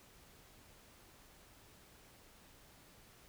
silence, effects pink hiss -62 dBFS RMS until 3.28 s

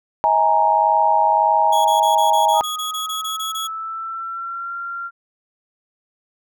sine chord, D# suspended fourth, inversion none, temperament equal with one note detuned, 637.9 / 830.6 / 932.3 Hz, D#5 / G#5 / A#5, +43 / 0 / 0 cents, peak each -21 / -16 / -16 dBFS, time 0.24-2.61 s, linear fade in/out 0 ms
sawtooth tone bursts, 3348 Hz, G#7, 13 cents sharp, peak -22 dBFS, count 13, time 1.72-3.674 s, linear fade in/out 10 ms, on 130 ms, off 22 ms
sine tone with pitch glide, 1244.5 to 1380.9 Hz, D#6 to F6, 0 to -20 cents, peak -25 dBFS, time 2.53-5.11 s, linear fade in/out 50 ms, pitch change +180 cents, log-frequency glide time 2.67-4.75 s
effects none

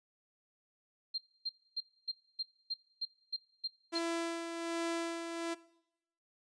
sine tone bursts, 4186 Hz, C8, in tune, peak -33 dBFS, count 10, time 1.14-3.99 s, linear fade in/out 10 ms, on 42 ms, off 270 ms
sawtooth tone with tremolo, 334.9 Hz, E4, 27 cents sharp, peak -29 dBFS, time 3.92-5.55 s, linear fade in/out 20 ms, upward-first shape sine, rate 1.3 Hz, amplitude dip 50%
effects noise-tail reverb RT60 0.8 s tail -20 dB re dry + resampled to 22050 Hz

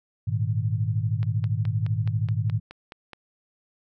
sine chord, Ab suspended second, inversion none, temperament equal, 103.83 / 116.54 / 155.56 Hz, Ab2 / Bb2 / Eb3, 0 / 0 / 0 cents, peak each -25 / -26 / -31 dBFS, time 0.27-2.6 s, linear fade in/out 10 ms
click train, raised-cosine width 0.3 ms, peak -24 dBFS, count 10, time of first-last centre 1.23-3.133 s, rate 4.73 Hz
effects none

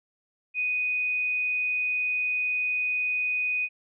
sine tone, 2489 Hz, D#7, in tune, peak -24 dBFS, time 0.54-3.69 s, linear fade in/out 50 ms, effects none

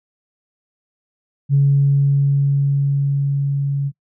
sine tone with level ramp, 140.1 Hz, C#3, 19 cents sharp, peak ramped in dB -9 to -17 dBFS, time 1.49-3.92 s, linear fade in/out 50 ms, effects noise-tail reverb RT60 0.1 s tail -24 dB re dry + tanh soft clip ceiling -5 dBFS

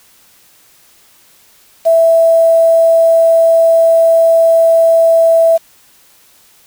sine tone with quantisation, 659.3 Hz, E5, in tune, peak -5 dBFS, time 1.85-5.58 s, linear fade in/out 20 ms, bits 5, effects white hiss -47 dBFS RMS until 6.66 s

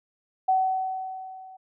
sine tone with level ramp, 755 Hz, F#5, 35 cents sharp, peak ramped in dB -17 to -43 dBFS, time 0.48-1.57 s, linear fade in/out 10 ms, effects none

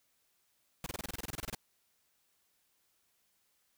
pink noise bursts, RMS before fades -39 dBFS, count 15, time 0.84-1.549 s, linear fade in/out 2 ms, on 23 ms, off 26 ms, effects white hiss -75 dBFS RMS until 3.77 s

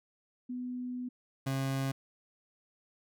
sine / 30% pulse tone pair in turn, 248.9 / 134.93 Hz, B3 / C#3, +14 / -46 cents, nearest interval major seventh, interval 1060 cents, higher first, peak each -35 / -28 dBFS, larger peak second, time 0.49-1.09 / 1.46-1.92 s, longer first, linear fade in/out 10 ms, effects none

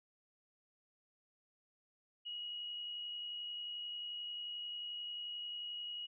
sine tone with amplitude modulation, 2900 Hz, F#7, 35 cents flat, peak -40 dBFS, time 2.25-6.07 s, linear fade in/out 20 ms, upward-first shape sine, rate 71.3 Hz, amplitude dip 25%, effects none

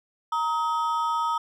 triangle ring-modulated tone, 1100 Hz, C#6, 14 cents flat, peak -18 dBFS, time 0.32-1.38 s, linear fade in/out 5 ms, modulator 168 Hz, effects none

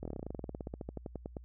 slowing click train, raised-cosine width 2 ms, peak -26 dBFS, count 25, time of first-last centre 0.03-1.368 s, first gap 23 ms, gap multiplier 1.07, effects added 60 Hz sine -49 dBFS peak until 1.44 s

